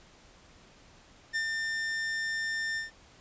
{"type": "tone with ADSR envelope", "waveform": "45% pulse", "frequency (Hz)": 1800, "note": "A6", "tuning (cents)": 39, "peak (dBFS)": -27, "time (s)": [1.33, 2.91], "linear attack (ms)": 28, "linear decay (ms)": 81, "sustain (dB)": -3, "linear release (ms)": 140, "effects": ["pink hiss -57 dBFS RMS until 3.2 s", "resampled to 16000 Hz"]}